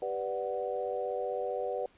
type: chord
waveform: sine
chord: G major seventh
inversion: none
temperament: equal with one note detuned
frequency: 392 / 491.9 / 587.3 / 740 Hz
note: G4 / B4 / D5 / F#5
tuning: 0 / -7 / 0 / 0 cents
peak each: -39 / -34 / -37 / -38 dBFS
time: 0.02-1.86 s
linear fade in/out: 2 ms
effects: pink hiss -63 dBFS RMS until 1.97 s + resampled to 8000 Hz